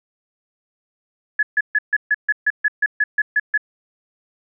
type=tone bursts; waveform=sine; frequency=1700 Hz; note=G#6; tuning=40 cents sharp; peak=-13 dBFS; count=13; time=1.39-3.577 s; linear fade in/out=5 ms; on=39 ms; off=140 ms; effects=none